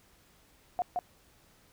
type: tone with echo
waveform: sine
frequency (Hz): 718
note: F5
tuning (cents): +48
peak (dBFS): -26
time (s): 0.79-0.82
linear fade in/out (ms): 0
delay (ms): 170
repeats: 1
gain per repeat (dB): -2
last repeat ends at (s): 0.99
effects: pink hiss -63 dBFS RMS until 1.72 s